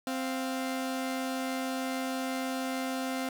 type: tone pair together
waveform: sawtooth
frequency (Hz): 261.6 / 698.4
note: C4 / F5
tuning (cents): 0 / 0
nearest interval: octave + perfect fourth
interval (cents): 1700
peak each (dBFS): -28 / -34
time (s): 0.07-3.29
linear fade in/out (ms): 2
effects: none